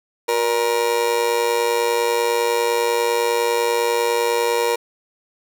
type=tone with amplitude modulation; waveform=30% pulse; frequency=472.8 Hz; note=A#4; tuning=24 cents sharp; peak=-11 dBFS; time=0.28-4.76 s; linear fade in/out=10 ms; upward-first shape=sine; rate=110 Hz; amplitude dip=75%; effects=none